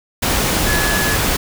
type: tone in noise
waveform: sine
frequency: 1700 Hz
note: G#6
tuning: 40 cents sharp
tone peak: -20 dBFS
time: 0.66-1.16 s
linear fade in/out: 10 ms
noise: pink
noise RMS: -17 dBFS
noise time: 0.22-1.37 s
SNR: -6 dB
effects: none